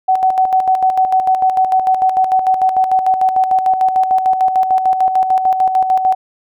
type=tone with tremolo; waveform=sine; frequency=753 Hz; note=F#5; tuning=30 cents sharp; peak=-8 dBFS; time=0.08-6.15 s; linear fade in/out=10 ms; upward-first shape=square; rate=6.7 Hz; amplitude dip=55%; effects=none

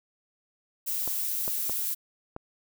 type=noise; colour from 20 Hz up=violet; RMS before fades=-30 dBFS; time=0.86-1.95 s; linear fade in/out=20 ms
type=clicks; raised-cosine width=1 ms; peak=-22 dBFS; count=4; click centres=1.076 / 1.479 / 1.696 / 2.364 s
effects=none

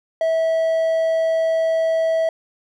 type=tone; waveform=triangle; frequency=650 Hz; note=E5; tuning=24 cents flat; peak=-14 dBFS; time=0.21-2.29 s; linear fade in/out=2 ms; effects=none

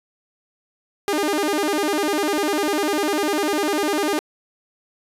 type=tone with vibrato; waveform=sawtooth; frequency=349.8 Hz; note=F4; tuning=3 cents sharp; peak=-15 dBFS; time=1.08-4.19 s; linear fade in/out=0 ms; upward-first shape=square; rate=10 Hz; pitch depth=250 cents each way; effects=resampled to 32000 Hz

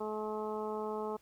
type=harmonic tone; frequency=214.3 Hz; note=A3; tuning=45 cents flat; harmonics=1 / 2 / 3 / 4 / 5 / 6; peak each=-43 / -37 / -45 / -42 / -45 / -49 dBFS; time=0-1.17 s; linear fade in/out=10 ms; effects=pink hiss -67 dBFS RMS until 1.21 s

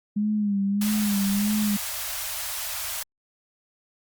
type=tone with vibrato; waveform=sine; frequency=204.8 Hz; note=G#3; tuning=24 cents flat; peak=-21 dBFS; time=0.16-1.77 s; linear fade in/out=10 ms; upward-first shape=sine; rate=1.6 Hz; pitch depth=66 cents each way
type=band-stop noise; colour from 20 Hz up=white; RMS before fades=-31 dBFS; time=0.81-3.03 s; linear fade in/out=5 ms; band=110 to 580 Hz; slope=96 dB/octave
effects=Opus 48 kbps

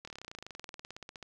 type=slowing click train; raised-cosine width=0.2 ms; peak=-27 dBFS; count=28; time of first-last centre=0.05-1.227 s; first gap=25 ms; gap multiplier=1.04; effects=none

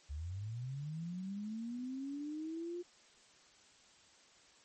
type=linear sweep; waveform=sine; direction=up; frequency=67.9 to 356 Hz; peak=-39 dBFS; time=0.09-2.83 s; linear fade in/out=20 ms; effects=white hiss -64 dBFS RMS until 4.64 s + MP3 32 kbps

